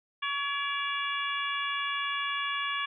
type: harmonic tone with a mistuned harmonic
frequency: 564 Hz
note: C#5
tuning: 30 cents sharp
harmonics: 2 / 3 / 4 / 5 / 6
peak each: -33 / -35 / -36 / -37 / -38 dBFS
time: 0.22-2.86 s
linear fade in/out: 10 ms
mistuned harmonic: 4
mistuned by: +52 cents
effects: none